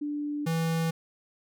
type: tone pair in turn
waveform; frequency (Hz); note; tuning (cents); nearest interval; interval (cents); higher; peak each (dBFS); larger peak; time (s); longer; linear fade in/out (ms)
sine / square; 293.7 / 163.88; D4 / E3; 0 / -10; minor seventh; 1010; first; -29 / -26; second; 0.01-0.46 / 0.46-0.91; neither; 10
effects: none